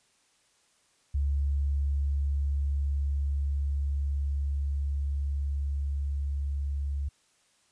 sine tone with level ramp, 70.4 Hz, C#2, 27 cents sharp, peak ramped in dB -24 to -28 dBFS, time 1.14-7.09 s, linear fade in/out 10 ms, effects white hiss -67 dBFS RMS until 7.71 s + resampled to 22050 Hz

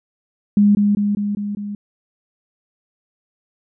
sine tone with echo, 205 Hz, G#3, 22 cents flat, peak -9 dBFS, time 0.57-0.75 s, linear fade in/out 2 ms, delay 200 ms, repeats 5, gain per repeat -3 dB, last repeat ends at 1.75 s, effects none

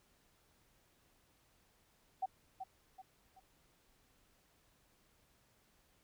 sine tone with echo, 760 Hz, F#5, 46 cents sharp, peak -33 dBFS, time 2.22-2.26 s, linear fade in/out 10 ms, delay 380 ms, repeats 3, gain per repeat -8 dB, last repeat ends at 3.4 s, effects pink hiss -72 dBFS RMS until 6.03 s

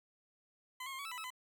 20% pulse tone with pitch steps, 1018 / 1086 / 1062 / 1129 / 1315 / 993 / 1298 / 1011 Hz, C6 / C#6 / C6 / C#6 / E6 / B5 / E6 / B5, -48 / -36 / +25 / +31 / -5 / +9 / -27 / +40 cents, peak -37 dBFS, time 0.8-1.304 s, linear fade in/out 5 ms, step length 63 ms, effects none

